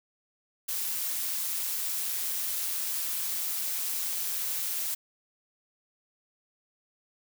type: noise with amplitude modulation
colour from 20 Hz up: blue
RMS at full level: -30 dBFS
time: 0.68-4.95 s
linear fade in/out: 10 ms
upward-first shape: sine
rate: 172 Hz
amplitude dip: 35%
effects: none